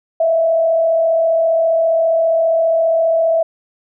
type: tone with frequency modulation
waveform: sine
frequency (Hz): 657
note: E5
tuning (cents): -6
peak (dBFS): -11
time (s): 0.2-3.43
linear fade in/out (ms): 5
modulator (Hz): 34.9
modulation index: 0.43
effects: none